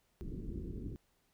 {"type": "low-pass noise", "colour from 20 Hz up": "pink", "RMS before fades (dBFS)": -42, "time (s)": [0.21, 0.96], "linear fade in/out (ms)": 0, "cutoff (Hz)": 390, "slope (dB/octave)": 48, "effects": ["pink hiss -75 dBFS RMS until 1.33 s"]}